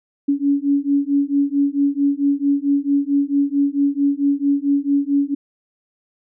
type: beating tone pair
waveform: sine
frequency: 280 / 284.5 Hz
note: C#4 / C#4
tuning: +18 / +45 cents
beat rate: 4.5 Hz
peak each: -18 dBFS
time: 0.28-5.35 s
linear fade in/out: 10 ms
effects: none